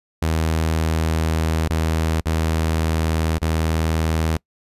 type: tone with dropouts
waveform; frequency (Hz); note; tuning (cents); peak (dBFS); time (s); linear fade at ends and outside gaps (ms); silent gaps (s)
sawtooth; 80.2; E2; -47; -14; 0.22-4.37; 5; 1.68-1.699 / 2.209-2.257 / 3.383-3.417
effects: noise-tail reverb RT60 0.1 s tail -26 dB re dry + resampled to 32000 Hz